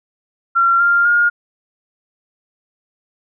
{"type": "tone with pitch steps", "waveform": "sine", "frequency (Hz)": [1370, 1395.6, 1421.6], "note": ["F6", "F6", "F6"], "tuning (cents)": [-34, -2, 30], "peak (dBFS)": -10, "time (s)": [0.55, 1.3], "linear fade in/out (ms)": 20, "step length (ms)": 250, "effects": []}